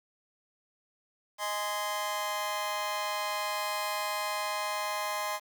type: chord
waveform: sawtooth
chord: Ab major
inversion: second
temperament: just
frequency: 623 / 830.6 / 1038.3 Hz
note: Eb5 / Ab5 / C6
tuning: +2 / 0 / -14 cents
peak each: -33 / -33 / -30 dBFS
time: 1.38-5.4 s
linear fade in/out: 50 ms
effects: 9-bit